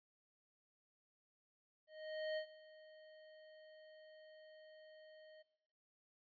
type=tone with ADSR envelope; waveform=square; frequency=622.3 Hz; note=D#5; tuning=in tune; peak=-39 dBFS; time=1.87-5.43 s; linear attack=500 ms; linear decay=89 ms; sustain=-20 dB; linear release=17 ms; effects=noise-tail reverb RT60 0.9 s tail -21 dB re dry + resampled to 11025 Hz